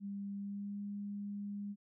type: tone with pitch glide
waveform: sine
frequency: 200 to 203.1 Hz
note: G3 to G#3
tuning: +35 to -38 cents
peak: -39 dBFS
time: 0-1.76 s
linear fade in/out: 50 ms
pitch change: +27 cents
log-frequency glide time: 0.37-0.8 s
effects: none